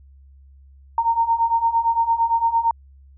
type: beating tone pair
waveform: sine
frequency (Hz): 915 / 923.8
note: A#5 / A#5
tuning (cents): -32 / -16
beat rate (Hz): 8.8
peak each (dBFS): -21 / -18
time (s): 0.98-2.71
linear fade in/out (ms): 2
effects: added 68 Hz sine -45 dBFS peak until 3.17 s